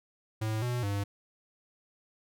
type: tone with pitch steps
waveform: square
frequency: 109.4 / 122.6 / 100.7 Hz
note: A2 / B2 / G2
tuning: -9 / -12 / +47 cents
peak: -30 dBFS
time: 0.41-1.04 s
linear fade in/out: 10 ms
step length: 210 ms
effects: none